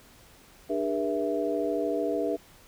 sine tone cluster, 299 / 405.8 / 479 / 660 Hz, D4 / G#4 / A#4 / E5, +31 / -40 / +47 / +2 cents, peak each -31 dBFS, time 0.69-2.37 s, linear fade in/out 20 ms, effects pink hiss -55 dBFS RMS until 2.67 s

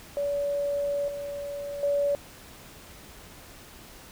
sine tone with level steps, 571 Hz, D5, 49 cents flat, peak -25 / -32 / -22 dBFS, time 0.17-2.15 s, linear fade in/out 0 ms, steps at 1.08 / 1.83 s, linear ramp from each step 2 ms, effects pink hiss -48 dBFS RMS until 4.11 s

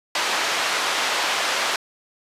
pink band-pass noise, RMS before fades -23 dBFS, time 0.15-1.76 s, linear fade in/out 2 ms, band 770 to 5400 Hz, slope 12 dB/octave, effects resampled to 32000 Hz

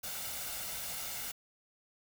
white noise with comb filter, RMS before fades -40 dBFS, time 0.03-1.32 s, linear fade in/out 10 ms, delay 1.4 ms, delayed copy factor +0.5, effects none

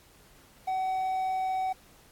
triangle tone with quantisation, 754 Hz, F#5, 32 cents sharp, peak -25 dBFS, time 0.67-1.73 s, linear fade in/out 10 ms, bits 9, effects pink hiss -58 dBFS RMS until 2.11 s + AAC 64 kbps

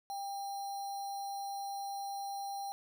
sine tone with sample-and-hold, 795 Hz, G5, 24 cents sharp, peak -37 dBFS, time 0.1-2.72 s, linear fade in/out 0 ms, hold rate 4900 Hz, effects none

